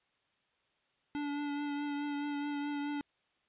square tone with vibrato, 289.4 Hz, D4, 25 cents flat, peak -35 dBFS, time 1.15-3.01 s, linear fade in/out 0 ms, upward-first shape triangle, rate 4.7 Hz, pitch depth 23 cents each way, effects white hiss -75 dBFS RMS until 3.48 s + resampled to 8000 Hz

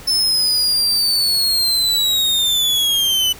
40% pulse linear sweep, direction down, 5280 to 2979 Hz, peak -13 dBFS, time 0.07-3.33 s, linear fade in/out 10 ms, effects pink hiss -38 dBFS RMS until 3.39 s

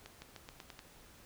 accelerating click train, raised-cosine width 0.2 ms, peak -30 dBFS, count 7, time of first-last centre 0.06-0.792 s, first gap 160 ms, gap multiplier 0.89, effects pink hiss -59 dBFS RMS until 1.25 s

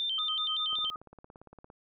sine tone with vibrato, 3345 Hz, G#7, 12 cents sharp, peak -29 dBFS, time 0-0.9 s, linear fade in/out 0 ms, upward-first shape square, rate 5.3 Hz, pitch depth 120 cents each way
sine tone with tremolo, 1252 Hz, D#6, 10 cents sharp, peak -35 dBFS, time 0.18-0.96 s, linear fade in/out 2 ms, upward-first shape sine, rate 9.5 Hz, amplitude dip 85%
click train, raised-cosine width 1 ms, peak -36 dBFS, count 18, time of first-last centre 0.73-1.701 s, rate 17.5 Hz
effects none

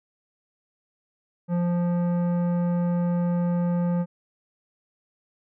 sine tone with tanh clipping, 174.61 Hz, F3, in tune, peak -23 dBFS, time 1.48-4.06 s, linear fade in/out 50 ms, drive 13 dB, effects none

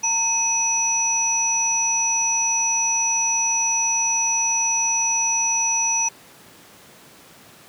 sine tone cluster, 909 / 2554 / 5900 Hz, A#5 / D#7 / F#8, -44 / +45 / -6 cents, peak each -26 / -28 / -19 dBFS, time 0.03-6.09 s, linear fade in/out 10 ms, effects pink hiss -47 dBFS RMS until 7.68 s + high-pass 150 Hz 12 dB/octave

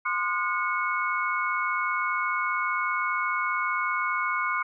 sine tone cluster, 1042 / 1217 / 1445 / 2204 Hz, C6 / D#6 / F#6 / C#7, -7 / -39 / -41 / -11 cents, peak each -30 dBFS, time 0.05-4.63 s, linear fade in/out 10 ms, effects none

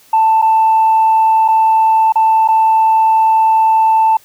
sine tone with dropouts, 885 Hz, A5, 10 cents sharp, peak -6 dBFS, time 0.13-4.17 s, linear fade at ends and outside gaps 5 ms, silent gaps 0.417-0.423 / 1.48-1.484 / 2.123-2.156 / 2.477-2.485 s, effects tanh soft clip ceiling -4 dBFS + white hiss -47 dBFS RMS until 4.24 s

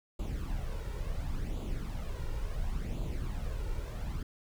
brown noise with flanger, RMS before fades -35 dBFS, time 0.19-4.23 s, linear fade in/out 5 ms, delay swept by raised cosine 0.27 to 2.17 ms, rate 0.71 Hz, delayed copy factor +0.6, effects none

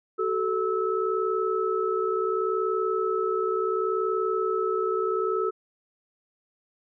sine tone cluster, 377.6 / 438.3 / 1302 Hz, F#4 / A4 / E6, +35 / -7 / -22 cents, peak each -27 / -27 / -29 dBFS, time 0.18-5.51 s, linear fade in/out 20 ms, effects none

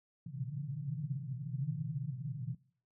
white band-pass noise, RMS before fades -39 dBFS, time 0.26-2.55 s, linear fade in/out 5 ms, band 120 to 160 Hz, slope 96 dB/octave, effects noise-tail reverb RT60 0.5 s tail -21 dB re dry

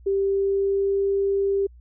sine tone with pitch glide, 392.6 to 395.1 Hz, G4 to G4, +3 to +14 cents, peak -19 dBFS, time 0.06-1.67 s, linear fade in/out 10 ms, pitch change +11 cents, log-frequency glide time 0.2-1.03 s, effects added 60 Hz sine -45 dBFS peak until 1.8 s

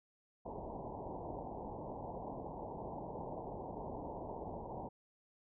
white low-pass noise, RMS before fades -45 dBFS, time 0.45-4.89 s, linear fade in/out 10 ms, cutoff 960 Hz, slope 96 dB/octave, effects none

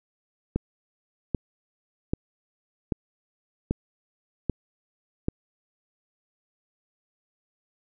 click train, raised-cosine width 3 ms, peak -11 dBFS, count 7, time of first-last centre 0.56-5.284 s, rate 1.27 Hz, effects none

